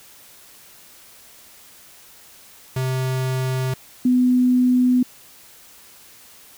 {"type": "tone pair in turn", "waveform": ["square", "sine"], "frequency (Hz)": [130, 250.4], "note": ["C3", "B3"], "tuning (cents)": [-11, 24], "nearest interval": "major seventh", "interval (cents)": 1135, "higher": "second", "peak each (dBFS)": [-21, -13], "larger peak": "second", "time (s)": [[2.76, 3.74], [4.05, 5.03]], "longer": "neither", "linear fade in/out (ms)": 5, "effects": ["white hiss -47 dBFS RMS until 6.57 s"]}